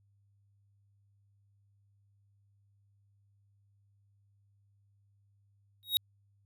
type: tone with exponential growth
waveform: square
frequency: 3780 Hz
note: A#7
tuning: 23 cents sharp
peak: -21 dBFS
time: 5.83-5.97 s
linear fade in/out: 0 ms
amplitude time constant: 29 ms
effects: added 100 Hz sine -66 dBFS peak until 6.45 s